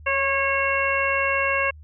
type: harmonic tone with a mistuned harmonic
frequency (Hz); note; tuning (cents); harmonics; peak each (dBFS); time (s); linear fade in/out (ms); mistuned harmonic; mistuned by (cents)
546; C#5; -26; 1 / 2 / 3 / 4 / 5; -26 / -26 / -26 / -26 / -26; 0.06-1.71; 10; 1; +18
effects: added 76 Hz sine -41 dBFS peak until 1.83 s